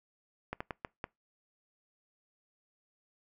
slowing click train, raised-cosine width 0.5 ms, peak -21 dBFS, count 5, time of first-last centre 0.53-1.041 s, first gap 75 ms, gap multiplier 1.37, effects noise-tail reverb RT60 0.2 s tail -24 dB re dry

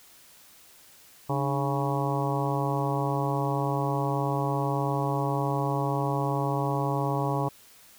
harmonic tone with a mistuned harmonic, 138.59 Hz, C#3, in tune, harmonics 1 / 2 / 3 / 4 / 5 / 6 / 7 / 8, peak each -28 / -33 / -34 / -35 / -35 / -34 / -34 / -36 dBFS, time 1.29-7.49 s, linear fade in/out 10 ms, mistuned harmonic 2, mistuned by +110 cents, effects white hiss -54 dBFS RMS until 7.98 s

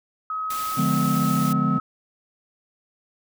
sine tone with pitch glide, 1273 to 1286.3 Hz, D#6 to E6, +39 to -43 cents, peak -25 dBFS, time 0.3-1.8 s, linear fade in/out 2 ms, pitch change +18 cents, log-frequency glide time 0.66-0.94 s
white noise, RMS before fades -34 dBFS, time 0.5-1.53 s, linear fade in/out 5 ms
triangle chord, D diminished seventh, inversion none, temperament just, 146.83 / 176.2 / 211.4 / 253.7 Hz, D3 / F3 / Ab3 / Cb4, 0 / +16 / +31 / +47 cents, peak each -23 dBFS, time 0.77-1.79 s, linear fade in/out 10 ms
effects none

